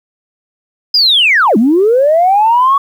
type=linear two-way sweep; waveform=sine; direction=down then up; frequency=5060 to 201.4 to 1133 Hz; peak=-5 dBFS; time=0.94-2.78 s; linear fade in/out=5 ms; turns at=1.57 s; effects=tanh soft clip ceiling -1 dBFS + 7-bit